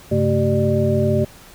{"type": "tone cluster", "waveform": "sine", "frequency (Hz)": [97.9, 135.7, 222, 384.9, 597], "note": ["G2", "C#3", "A3", "G4", "D5"], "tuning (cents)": [-2, -36, 16, -32, 28], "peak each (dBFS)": -21, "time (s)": [0.11, 1.25], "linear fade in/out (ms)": 10, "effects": ["pink hiss -44 dBFS RMS until 1.54 s"]}